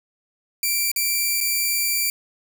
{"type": "tone with dropouts", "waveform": "5% pulse", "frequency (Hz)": 2346, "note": "D7", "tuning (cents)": -2, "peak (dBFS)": -10, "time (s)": [0.63, 2.1], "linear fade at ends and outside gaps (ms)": 2, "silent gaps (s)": [[0.916, 0.961], [1.405, 1.41]], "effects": []}